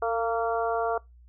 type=harmonic tone with a mistuned harmonic; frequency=230 Hz; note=A#3; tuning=23 cents flat; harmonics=2 / 3 / 4 / 5 / 6; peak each=-28 / -28 / -35 / -33 / -34 dBFS; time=0.02-0.98 s; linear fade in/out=5 ms; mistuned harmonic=2; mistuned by=-21 cents; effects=noise-tail reverb RT60 0.2 s tail -23 dB re dry + added 60 Hz sine -50 dBFS peak until 1.28 s